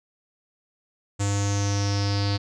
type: tone with low-pass filter sweep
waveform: square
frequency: 100.7 Hz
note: G2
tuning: 47 cents sharp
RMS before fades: -24 dBFS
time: 1.19-2.38 s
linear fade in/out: 20 ms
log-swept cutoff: 7400 to 4500 Hz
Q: 7
effects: none